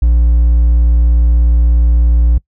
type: tone with hard clipping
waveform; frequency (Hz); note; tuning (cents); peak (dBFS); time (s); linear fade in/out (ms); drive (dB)
triangle; 58.4; A#1; +4; -7; 0.02-2.38; 5; 5
effects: noise-tail reverb RT60 0.1 s tail -23 dB re dry